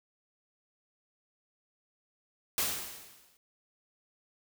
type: noise with exponential decay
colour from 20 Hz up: white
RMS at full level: -28 dBFS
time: 2.58-3.37 s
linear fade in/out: 1 ms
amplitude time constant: 170 ms
effects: none